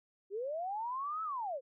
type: linear two-way sweep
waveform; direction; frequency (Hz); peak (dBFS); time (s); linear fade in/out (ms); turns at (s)
sine; up then down; 375.6 to 1318.5 to 486.5; -35; 0.3-1.61; 50; 1.23
effects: none